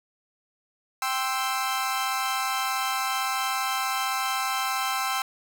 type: chord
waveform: sawtooth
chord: C major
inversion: second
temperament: equal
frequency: 784 / 1046.5 / 1318.5 Hz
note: G5 / C6 / E6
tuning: 0 / 0 / 0 cents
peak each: -26 dBFS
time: 1.02-5.22 s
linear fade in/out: 2 ms
effects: none